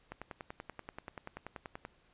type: click train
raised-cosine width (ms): 0.5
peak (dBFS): -27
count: 19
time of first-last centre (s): 0.12-1.851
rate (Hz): 10.4
effects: pink hiss -68 dBFS RMS until 2.13 s + resampled to 8000 Hz